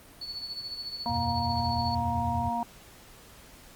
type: tone with tremolo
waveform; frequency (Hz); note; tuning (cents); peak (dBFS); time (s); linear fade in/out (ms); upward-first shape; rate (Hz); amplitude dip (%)
sine; 4435; C#8; 0; -32; 0.21-1.95; 5; sine; 14; 60
type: harmonic tone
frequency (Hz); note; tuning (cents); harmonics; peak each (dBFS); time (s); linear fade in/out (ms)
235.4; A#3; +17; 1 / 3 / 4; -34 / -32 / -30; 1.06-2.63; 0
type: chord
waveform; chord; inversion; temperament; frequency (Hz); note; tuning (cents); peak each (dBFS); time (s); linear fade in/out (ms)
sine; E suspended second; none; equal; 82.41 / 92.5 / 123.47; E2 / F#2 / B2; 0 / 0 / 0; -35; 1.09-2.49; 10
effects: pink hiss -52 dBFS RMS until 3.75 s + Opus 32 kbps